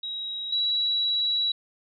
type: tone pair in turn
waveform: sine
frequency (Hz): 3834 / 3906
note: A#7 / B7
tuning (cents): +48 / -20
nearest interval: unison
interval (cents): 32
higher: second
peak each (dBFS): -30 / -22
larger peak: second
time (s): 0.03-0.52 / 0.52-1.52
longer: second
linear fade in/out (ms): 5
effects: none